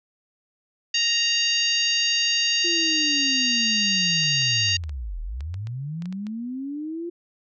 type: harmonic tone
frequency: 932.3 Hz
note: A#5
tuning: in tune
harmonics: 2 / 3 / 4 / 5 / 6 / 7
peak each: -30 / -23 / -29 / -24 / -34 / -30 dBFS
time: 0.94-4.77 s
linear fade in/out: 5 ms
type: linear two-way sweep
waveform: sine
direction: down then up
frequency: 349.2 to 36.71 to 349.2 Hz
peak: -28 dBFS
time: 2.64-7.1 s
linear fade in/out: 10 ms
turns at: 5.21 s
type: clicks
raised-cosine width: 0.2 ms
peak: -26 dBFS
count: 12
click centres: 4.238 / 4.419 / 4.689 / 4.838 / 4.894 / 5.407 / 5.542 / 5.671 / 6.022 / 6.057 / 6.126 / 6.268 s
effects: none